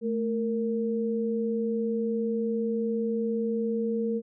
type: tone pair together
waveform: sine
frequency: 220 / 462.7 Hz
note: A3 / A#4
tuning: 0 / -13 cents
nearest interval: octave + minor second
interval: 1287 cents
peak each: -28 dBFS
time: 0.01-4.22 s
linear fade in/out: 50 ms
effects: none